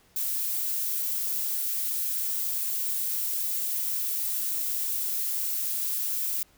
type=noise; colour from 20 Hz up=violet; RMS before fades=-29 dBFS; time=0.16-6.43 s; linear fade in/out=2 ms; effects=pink hiss -61 dBFS RMS until 6.57 s